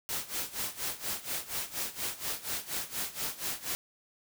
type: noise with tremolo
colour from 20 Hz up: white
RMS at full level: -33 dBFS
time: 0.09-3.75 s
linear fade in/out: 0 ms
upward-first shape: sine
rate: 4.2 Hz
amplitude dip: 85%
effects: none